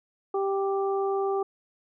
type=harmonic tone; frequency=392 Hz; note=G4; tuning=in tune; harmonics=1 / 2 / 3; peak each=-25 / -31 / -35 dBFS; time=0.34-1.43 s; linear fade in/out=5 ms; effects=none